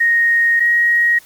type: tone pair in turn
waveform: sine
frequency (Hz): 1864.7 / 1887.5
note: A#6 / A#6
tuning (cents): 0 / +21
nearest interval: unison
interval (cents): 21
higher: second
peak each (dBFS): -10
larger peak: neither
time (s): 0-0.6 / 0.6-1.19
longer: first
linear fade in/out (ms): 10
effects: white hiss -45 dBFS RMS until 1.25 s + MP3 96 kbps